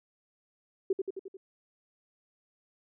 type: tone with echo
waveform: sine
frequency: 384.3 Hz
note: G4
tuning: 34 cents flat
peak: -23 dBFS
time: 0.9-0.93 s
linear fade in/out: 5 ms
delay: 88 ms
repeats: 5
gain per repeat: -4 dB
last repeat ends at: 1.37 s
effects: none